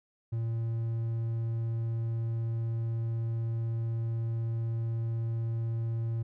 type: tone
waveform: triangle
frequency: 114.5 Hz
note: A#2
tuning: 31 cents flat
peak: -27 dBFS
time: 0.32-6.23 s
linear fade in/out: 10 ms
effects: none